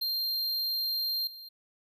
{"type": "tone with level steps", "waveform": "square", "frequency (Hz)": 4186, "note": "C8", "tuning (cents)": 0, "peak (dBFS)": [-29, -44], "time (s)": [0.01, 1.49], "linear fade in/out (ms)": 10, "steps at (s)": 1.27, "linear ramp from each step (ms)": 2, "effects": []}